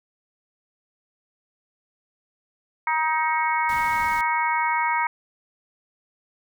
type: harmonic tone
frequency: 315.1 Hz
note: D#4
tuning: 22 cents sharp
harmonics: 3 / 4 / 5 / 6 / 7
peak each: -22 / -29 / -32 / -31 / -27 dBFS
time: 2.87-5.07 s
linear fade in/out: 2 ms
type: band-stop noise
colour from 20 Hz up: pink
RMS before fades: -39 dBFS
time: 3.69-4.21 s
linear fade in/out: 2 ms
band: 320 to 500 Hz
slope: 96 dB/octave
effects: none